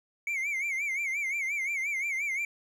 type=tone with vibrato; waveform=triangle; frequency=2217 Hz; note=C#7; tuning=in tune; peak=-27 dBFS; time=0.27-2.45 s; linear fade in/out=2 ms; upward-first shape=sine; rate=5.7 Hz; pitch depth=120 cents each way; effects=none